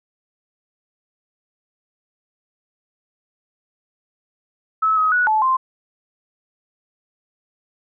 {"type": "tone with pitch steps", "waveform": "sine", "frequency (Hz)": [1298, 1267, 1468, 867, 1045], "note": ["E6", "D#6", "F#6", "A5", "C6"], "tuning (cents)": [-27, 31, -14, -26, -2], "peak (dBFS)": -14, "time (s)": [4.82, 5.57], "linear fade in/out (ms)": 10, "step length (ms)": 150, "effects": []}